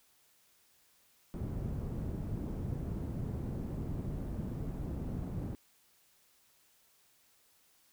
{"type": "low-pass noise", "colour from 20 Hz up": "white", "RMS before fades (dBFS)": -38, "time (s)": [1.34, 5.55], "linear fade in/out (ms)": 0, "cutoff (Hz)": 180, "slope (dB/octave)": 12, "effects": ["white hiss -68 dBFS RMS until 7.92 s"]}